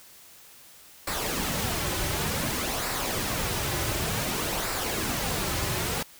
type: noise with flanger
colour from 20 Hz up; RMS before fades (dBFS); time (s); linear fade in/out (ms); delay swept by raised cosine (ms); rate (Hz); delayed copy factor
pink; -29; 1.07-6.03; 5; 0.31 to 4.41; 0.55; -0.5
effects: white hiss -51 dBFS RMS until 6.19 s